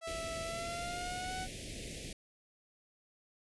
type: tone with pitch glide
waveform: sawtooth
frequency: 659.3 to 744.3 Hz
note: E5 to F#5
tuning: 0 to +10 cents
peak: -35 dBFS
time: 0.01-1.48 s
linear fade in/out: 50 ms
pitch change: +210 cents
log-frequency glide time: 0.42-1.36 s
type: band-stop noise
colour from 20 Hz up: pink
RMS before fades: -44 dBFS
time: 0.07-2.13 s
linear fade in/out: 5 ms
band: 630 to 2000 Hz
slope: 48 dB/octave
effects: resampled to 24000 Hz